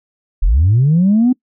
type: linear sweep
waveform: sine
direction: up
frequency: 32 to 258.9 Hz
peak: -7 dBFS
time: 0.42-1.33 s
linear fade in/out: 10 ms
effects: noise-tail reverb RT60 0.1 s tail -24 dB re dry + tanh soft clip ceiling -5 dBFS